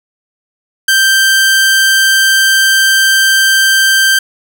sawtooth tone, 1568 Hz, G6, in tune, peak -3 dBFS, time 0.88-4.19 s, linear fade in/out 5 ms, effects none

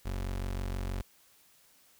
30% pulse tone, 46.25 Hz, F#1, in tune, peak -30 dBFS, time 0.05-1.02 s, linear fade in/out 10 ms, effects white hiss -63 dBFS RMS until 1.99 s

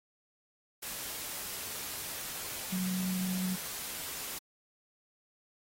sine tone in noise, 185 Hz, F#3, in tune, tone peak -31 dBFS, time 2.72-3.56 s, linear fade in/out 10 ms, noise white, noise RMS -40 dBFS, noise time 0.82-4.39 s, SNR +6 dB, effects AAC 48 kbps

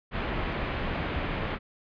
pink low-pass noise, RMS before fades -31 dBFS, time 0.11-1.59 s, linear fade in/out 50 ms, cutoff 2900 Hz, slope 24 dB/octave, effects resampled to 11025 Hz

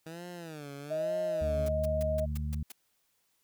15% pulse tone with vibrato, 157.8 Hz, D#3, 25 cents sharp, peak -35 dBFS, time 0.06-1.69 s, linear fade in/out 5 ms, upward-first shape sine, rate 1.1 Hz, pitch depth 200 cents each way
sine tone, 627 Hz, D#5, 13 cents sharp, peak -29 dBFS, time 0.9-2.26 s, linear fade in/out 20 ms
harmonic tone, 74.9 Hz, D2, 35 cents sharp, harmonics 1 / 2 / 3, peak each -32 / -38 / -42 dBFS, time 1.41-2.63 s, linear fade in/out 5 ms
white noise bursts, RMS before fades -45 dBFS, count 7, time 1.66-2.721 s, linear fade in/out 5 ms, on 23 ms, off 150 ms
effects white hiss -74 dBFS RMS until 3.43 s

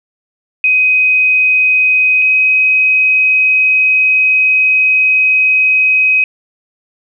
sine tone pair in turn, 2515 / 2527 Hz, D#7 / D#7, +18 / +26 cents, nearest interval unison, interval 8 cents, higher second, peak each -7 dBFS, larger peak neither, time 0.64-2.22 / 2.22-6.24 s, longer second, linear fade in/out 2 ms, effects none

